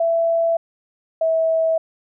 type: tone pair in turn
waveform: sine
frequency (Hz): 666 / 648.9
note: E5 / E5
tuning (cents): +18 / -27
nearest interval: unison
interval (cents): 45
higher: first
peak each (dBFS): -15 / -15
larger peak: neither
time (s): 0-0.57 / 1.21-1.78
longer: neither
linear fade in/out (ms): 5
effects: none